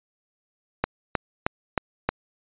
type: click train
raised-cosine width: 0.5 ms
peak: -6 dBFS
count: 5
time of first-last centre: 0.84-2.09 s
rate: 3.2 Hz
effects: resampled to 8000 Hz